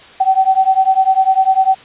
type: beating tone pair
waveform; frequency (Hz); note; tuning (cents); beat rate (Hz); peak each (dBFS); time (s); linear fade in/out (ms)
sine; 759 / 769; F#5 / G5; +44 / -33; 10; -12; 0.2-1.75; 10
effects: white hiss -39 dBFS RMS until 1.84 s + resampled to 8000 Hz